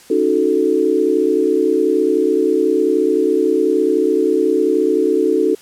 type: chord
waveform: sine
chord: D# half-diminished seventh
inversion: third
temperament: equal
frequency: 277.2 / 311.1 / 370 / 440 Hz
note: C#4 / D#4 / F#4 / A4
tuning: 0 / 0 / 0 / 0 cents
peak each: -22 / -18 / -17 / -16 dBFS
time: 0.1-5.55 s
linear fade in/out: 5 ms
effects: white hiss -44 dBFS RMS until 5.61 s + low-pass 11000 Hz 12 dB/octave